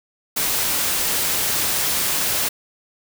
white noise, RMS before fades -21 dBFS, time 0.36-2.49 s, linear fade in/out 10 ms, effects none

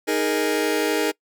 sawtooth chord, D# suspended fourth, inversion none, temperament just, 311.1 / 414.8 / 466.7 Hz, D#4 / G#4 / A#4, 0 / -2 / +2 cents, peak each -20 dBFS, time 0.07-1.12 s, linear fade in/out 20 ms, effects noise-tail reverb RT60 0.1 s tail -24 dB re dry

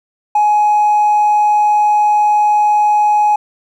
triangle tone with hard clipping, 839 Hz, G#5, 17 cents sharp, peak -8 dBFS, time 0.35-3.36 s, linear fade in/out 5 ms, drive 2 dB, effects none

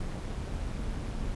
brown noise with amplitude modulation, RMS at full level -32 dBFS, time 0-1.35 s, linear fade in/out 5 ms, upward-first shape sine, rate 188 Hz, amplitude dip 50%, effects resampled to 24000 Hz

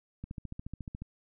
click train, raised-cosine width 5 ms, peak -27 dBFS, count 12, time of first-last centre 0.24-1.02 s, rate 14.1 Hz, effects none

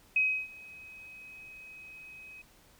sine tone with ADSR envelope, 2533 Hz, D#7, 30 cents sharp, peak -22 dBFS, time 0.16-2.42 s, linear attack 4 ms, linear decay 310 ms, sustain -24 dB, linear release 7 ms, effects pink hiss -61 dBFS RMS until 2.79 s

